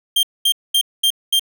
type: tone bursts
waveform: 45% pulse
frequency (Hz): 3181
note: G7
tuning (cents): +25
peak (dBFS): -12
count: 5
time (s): 0.16-1.395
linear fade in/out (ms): 5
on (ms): 71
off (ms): 220
effects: none